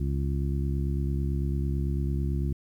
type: harmonic tone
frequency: 69 Hz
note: C#2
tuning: 7 cents flat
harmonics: 1 / 2 / 3 / 4 / 5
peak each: -27 / -30 / -36 / -40 / -39 dBFS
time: 0-2.53 s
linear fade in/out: 5 ms
effects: 10-bit